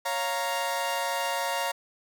sawtooth chord, Bb minor, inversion first, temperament equal, 554.4 / 698.5 / 932.3 Hz, Db5 / F5 / Bb5, 0 / 0 / 0 cents, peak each -29 / -29 / -26 dBFS, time 0.05-1.72 s, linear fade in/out 10 ms, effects none

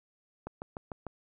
click train, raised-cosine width 1 ms, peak -24 dBFS, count 5, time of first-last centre 0.47-1.067 s, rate 6.7 Hz, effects none

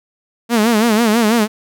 sawtooth tone with vibrato, 223.7 Hz, A3, 29 cents sharp, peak -7 dBFS, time 0.49-1.48 s, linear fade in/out 50 ms, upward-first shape sine, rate 6.1 Hz, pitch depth 120 cents each way, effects none

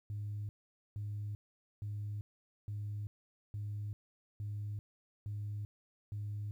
sine tone bursts, 103.83 Hz, G#2, in tune, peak -36 dBFS, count 8, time 0.1-6.51 s, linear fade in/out 0 ms, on 390 ms, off 470 ms, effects tanh soft clip ceiling -34 dBFS + 12-bit

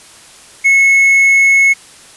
triangle tone, 2189 Hz, C#7, 22 cents flat, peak -4 dBFS, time 0.64-1.74 s, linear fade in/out 20 ms, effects white hiss -39 dBFS RMS until 2.16 s + resampled to 24000 Hz

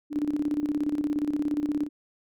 sine tone with tremolo, 295.6 Hz, D4, 11 cents sharp, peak -22 dBFS, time 0.1-1.89 s, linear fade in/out 50 ms, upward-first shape square, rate 17 Hz, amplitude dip 65%, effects none

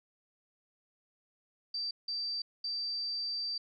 sine tone bursts at uneven times, 4664 Hz, D8, 13 cents flat, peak -33 dBFS, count 3, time 1.74-1.91 / 2.08-2.42 / 2.64-3.58 s, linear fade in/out 5 ms, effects none

